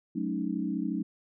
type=chord; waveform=sine; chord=D# half-diminished seventh; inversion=first; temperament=equal with one note detuned; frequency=185 / 216.1 / 277.2 / 311.1 Hz; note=F#3 / A3 / C#4 / D#4; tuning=0 / -31 / 0 / 0 cents; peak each=-34 dBFS; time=0.15-1.03 s; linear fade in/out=10 ms; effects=none